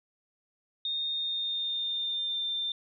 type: tone with pitch glide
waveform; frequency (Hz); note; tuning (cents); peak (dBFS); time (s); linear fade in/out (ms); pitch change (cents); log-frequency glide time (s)
sine; 3675 to 3585; A#7 to A7; -25 to +32; -29; 0.85-2.72; 2; -43; 1.13-2.45
effects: none